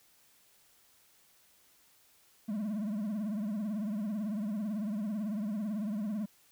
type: tone with vibrato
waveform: triangle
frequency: 210 Hz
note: G#3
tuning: 19 cents sharp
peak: -30 dBFS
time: 2.48-6.26 s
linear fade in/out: 10 ms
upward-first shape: triangle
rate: 18 Hz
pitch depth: 150 cents each way
effects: white hiss -65 dBFS RMS until 6.51 s